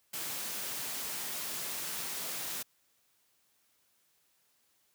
white high-pass noise, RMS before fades -38 dBFS, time 0.13-2.63 s, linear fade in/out 10 ms, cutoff 110 Hz, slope 48 dB/octave, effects white hiss -72 dBFS RMS until 4.94 s + high-pass 60 Hz 12 dB/octave

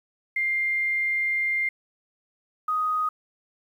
sine tone pair in turn, 2100 / 1248.7 Hz, C7 / D#6, +6 / +6 cents, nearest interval major sixth, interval 900 cents, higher first, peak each -22 dBFS, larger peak neither, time 0.36-1.69 / 2.68-3.09 s, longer first, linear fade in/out 5 ms, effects 9-bit

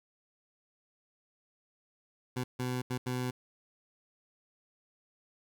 20% pulse tone bursts at uneven times, 125.8 Hz, B2, 32 cents sharp, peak -27 dBFS, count 4, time 2.36-2.44 / 2.59-2.82 / 2.9-2.98 / 3.06-3.31 s, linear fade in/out 10 ms, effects 11-bit

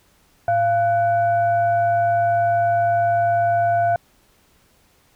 sine tone with frequency modulation, 690 Hz, F5, 21 cents flat, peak -15 dBFS, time 0.48-3.96 s, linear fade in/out 2 ms, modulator 799 Hz, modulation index 0.41, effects pink hiss -58 dBFS RMS until 5.15 s

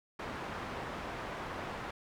white low-pass noise, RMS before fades -41 dBFS, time 0.19-1.91 s, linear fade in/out 5 ms, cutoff 1300 Hz, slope 12 dB/octave, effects none

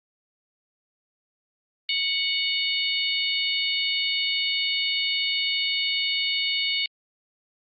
harmonic tone with a mistuned harmonic, 734 Hz, F#5, 14 cents flat, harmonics 3 / 4 / 5 / 6, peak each -28 / -27 / -29 / -30 dBFS, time 1.89-6.86 s, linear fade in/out 2 ms, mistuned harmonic 3, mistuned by +17 cents, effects Opus 24 kbps

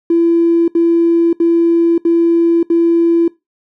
triangle tone bursts, 336.5 Hz, E4, 36 cents sharp, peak -4 dBFS, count 5, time 0.1-3.28 s, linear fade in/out 5 ms, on 580 ms, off 70 ms, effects noise-tail reverb RT60 0.2 s tail -24 dB re dry + tanh soft clip ceiling -6 dBFS

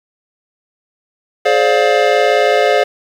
square chord, D half-diminished seventh, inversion second, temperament just, 422.9 / 528.6 / 587.3 / 704.8 Hz, Ab4 / C5 / D5 / F5, +31 / +18 / 0 / +16 cents, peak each -16 dBFS, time 1.45-2.84 s, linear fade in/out 10 ms, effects low-pass 4000 Hz 12 dB/octave + 7-bit

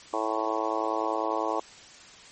harmonic tone, 110 Hz, A2, in tune, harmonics 3 / 4 / 5 / 6 / 7 / 8 / 9 / 10, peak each -34 / -34 / -34 / -34 / -34 / -34 / -34 / -34 dBFS, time 0.13-1.6 s, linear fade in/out 5 ms, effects white hiss -49 dBFS RMS until 2.31 s + MP3 32 kbps

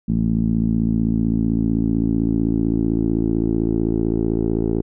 10% pulse tone with low-pass filter sweep, 55.7 Hz, A1, 22 cents sharp, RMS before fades -19 dBFS, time 0.08-4.82 s, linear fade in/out 10 ms, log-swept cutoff 210 to 400 Hz, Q 3.3, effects none

